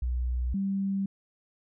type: tone pair in turn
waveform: sine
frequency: 61.6 / 195.57 Hz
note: B1 / G3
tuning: -4 / -4 cents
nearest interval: octave + minor sixth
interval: 2000 cents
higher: second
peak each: -26 dBFS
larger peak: neither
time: 0.02-0.54 / 0.54-1.06 s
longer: neither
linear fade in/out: 5 ms
effects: none

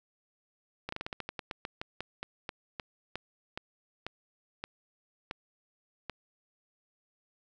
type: slowing click train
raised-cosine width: 0.3 ms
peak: -20 dBFS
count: 22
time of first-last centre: 0.89-6.097 s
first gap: 34 ms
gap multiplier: 1.17
effects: none

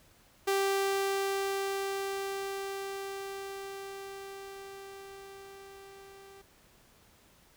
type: tone with level ramp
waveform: sawtooth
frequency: 392 Hz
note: G4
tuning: in tune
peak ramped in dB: -22 to -47 dBFS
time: 0.47-6.42 s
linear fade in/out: 10 ms
effects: pink hiss -62 dBFS RMS until 7.56 s

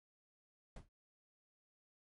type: noise with exponential decay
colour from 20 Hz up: brown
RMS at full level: -42 dBFS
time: 0.76-0.89 s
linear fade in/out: 5 ms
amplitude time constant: 28 ms
effects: MP3 48 kbps

